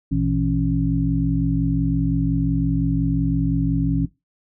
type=harmonic tone with a mistuned harmonic; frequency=55 Hz; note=A1; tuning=in tune; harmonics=1 / 2 / 3 / 5; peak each=-25 / -25 / -22 / -22 dBFS; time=0.11-4.06 s; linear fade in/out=10 ms; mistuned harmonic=2; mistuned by=+140 cents; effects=noise-tail reverb RT60 0.2 s tail -17 dB re dry